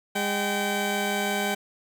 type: tone pair together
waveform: 15% pulse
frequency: 203.9 / 770 Hz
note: G#3 / G5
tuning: -32 / -31 cents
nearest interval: octave + major seventh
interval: 2301 cents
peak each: -21 / -21 dBFS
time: 0.15-1.55 s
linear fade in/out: 10 ms
effects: none